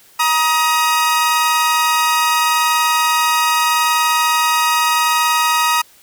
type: tone pair together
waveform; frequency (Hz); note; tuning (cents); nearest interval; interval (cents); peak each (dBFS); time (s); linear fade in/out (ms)
sawtooth; 949 / 1258.4; A#5 / D#6; +31 / +19; perfect fourth; 488; -12; 0.19-5.82; 10
effects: white hiss -48 dBFS RMS until 6.02 s